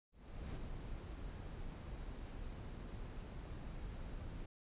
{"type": "noise with ADSR envelope", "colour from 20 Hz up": "brown", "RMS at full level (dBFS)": -43, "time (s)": [0.12, 4.46], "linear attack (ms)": 430, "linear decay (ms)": 42, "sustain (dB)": -4, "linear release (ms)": 7, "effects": ["resampled to 8000 Hz"]}